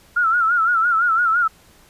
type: tone with vibrato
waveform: sine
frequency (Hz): 1376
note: F6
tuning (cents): -26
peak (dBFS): -14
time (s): 0.16-1.48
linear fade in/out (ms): 10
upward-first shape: sine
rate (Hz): 5.9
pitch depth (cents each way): 99
effects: pink hiss -51 dBFS RMS until 1.89 s + resampled to 32000 Hz